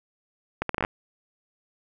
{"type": "accelerating click train", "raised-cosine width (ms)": 0.5, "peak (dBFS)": -10, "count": 8, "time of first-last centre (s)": [0.62, 0.849], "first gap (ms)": 73, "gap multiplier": 0.71, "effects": []}